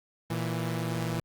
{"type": "tone pair together", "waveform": "sawtooth", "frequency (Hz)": [116.54, 164.81], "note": ["A#2", "E3"], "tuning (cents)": [0, 0], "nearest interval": "tritone", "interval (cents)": 600, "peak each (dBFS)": -28, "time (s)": [0.3, 1.2], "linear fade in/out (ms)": 5, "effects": ["Opus 24 kbps"]}